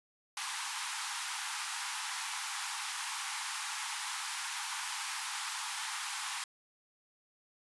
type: high-pass noise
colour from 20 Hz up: pink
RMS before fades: -38 dBFS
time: 0.37-6.44 s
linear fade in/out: 2 ms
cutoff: 810 Hz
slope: 96 dB/octave
effects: resampled to 24000 Hz